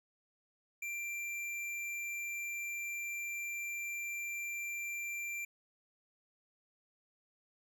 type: tone with hard clipping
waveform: sine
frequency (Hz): 2362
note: D7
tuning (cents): +9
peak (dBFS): -39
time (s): 0.82-5.45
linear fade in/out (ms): 5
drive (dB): 13
effects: none